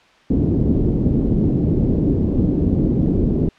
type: low-pass noise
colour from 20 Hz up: white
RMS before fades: -17 dBFS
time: 0.3-3.49 s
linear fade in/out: 5 ms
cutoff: 320 Hz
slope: 24 dB/octave
effects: white hiss -51 dBFS RMS until 3.58 s + low-pass 3000 Hz 12 dB/octave